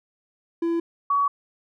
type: tone pair in turn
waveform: triangle / sine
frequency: 335.9 / 1129.8 Hz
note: E4 / C#6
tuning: +33 / +33 cents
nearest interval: octave + major sixth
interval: 2100 cents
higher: second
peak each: -19 / -18 dBFS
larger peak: second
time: 0.62-0.8 / 1.1-1.28 s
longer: neither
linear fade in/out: 5 ms
effects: none